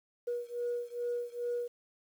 sine beating tone pair, 480.3 / 482.7 Hz, B4 / B4, -48 / -40 cents, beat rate 2.4 Hz, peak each -35 / -36 dBFS, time 0.27-1.68 s, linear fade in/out 10 ms, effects tanh soft clip ceiling -27 dBFS + 10-bit

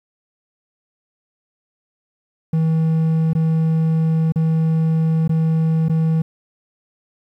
triangle tone with dropouts, 160.8 Hz, E3, 43 cents flat, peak -12 dBFS, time 2.53-6.22 s, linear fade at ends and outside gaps 5 ms, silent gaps 3.333-3.35 / 4.322-4.358 / 5.278-5.293 / 5.885-5.895 s, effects 9-bit

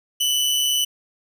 sawtooth tone with amplitude modulation, 2983 Hz, F#7, 13 cents sharp, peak -13 dBFS, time 0.2-0.85 s, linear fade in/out 10 ms, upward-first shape sine, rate 140 Hz, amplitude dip 45%, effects none

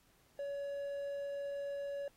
triangle tone, 564 Hz, C#5, 30 cents sharp, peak -36 dBFS, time 0.39-2.08 s, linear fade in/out 2 ms, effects pink hiss -70 dBFS RMS until 2.16 s + AAC 48 kbps

